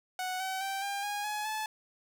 sawtooth tone with pitch steps, 740 / 759.5 / 779.5 / 800 / 821.1 / 842.7 / 864.9 Hz, F#5 / F#5 / G5 / G5 / G#5 / G#5 / A5, 0 / +45 / -10 / +35 / -20 / +25 / -30 cents, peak -29 dBFS, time 0.19-1.66 s, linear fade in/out 2 ms, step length 210 ms, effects none

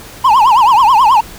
triangle tone with vibrato, 948 Hz, A#5, 29 cents sharp, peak -3 dBFS, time 0.24-1.21 s, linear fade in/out 10 ms, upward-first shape triangle, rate 9.3 Hz, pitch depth 270 cents each way, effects pink hiss -33 dBFS RMS until 1.38 s

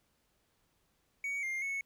triangle tone with pitch steps, 2249 / 2113 / 2205 Hz, C#7 / C7 / C#7, +24 / +16 / -10 cents, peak -32 dBFS, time 1.24-1.81 s, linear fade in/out 2 ms, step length 190 ms, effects pink hiss -75 dBFS RMS until 1.85 s

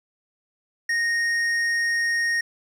sine tone with hard clipping, 1859 Hz, A#6, 5 cents flat, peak -22 dBFS, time 0.89-2.41 s, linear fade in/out 5 ms, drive 8 dB, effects none

